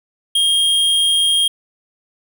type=tone; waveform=square; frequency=3233 Hz; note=G#7; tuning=47 cents flat; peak=-13 dBFS; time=0.35-1.48 s; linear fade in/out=5 ms; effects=none